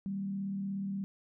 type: tone with frequency modulation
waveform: sine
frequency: 196 Hz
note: G3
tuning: in tune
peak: -33 dBFS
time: 0.06-1.04 s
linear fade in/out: 0 ms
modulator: 36.7 Hz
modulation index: 0.34
effects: none